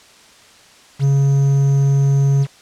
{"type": "tone with quantisation", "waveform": "triangle", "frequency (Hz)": 138.59, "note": "C#3", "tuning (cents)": 0, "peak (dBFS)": -9, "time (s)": [0.99, 2.47], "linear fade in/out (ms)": 50, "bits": 6, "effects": ["white hiss -46 dBFS RMS until 2.61 s", "low-pass 7000 Hz 12 dB/octave"]}